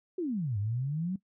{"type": "exponential two-way sweep", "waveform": "sine", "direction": "down then up", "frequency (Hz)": [385, 98, 194.9], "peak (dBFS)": -29, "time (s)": [0.18, 1.16], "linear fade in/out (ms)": 5, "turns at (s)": 0.58, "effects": ["noise-tail reverb RT60 0.1 s tail -19 dB re dry"]}